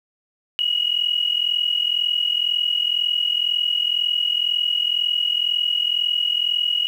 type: tone pair together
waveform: sine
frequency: 2880 / 2922 Hz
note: F#7 / F#7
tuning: -47 / -22 cents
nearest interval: unison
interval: 25 cents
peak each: -21 dBFS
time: 0.59-6.87 s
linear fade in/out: 0 ms
effects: 8-bit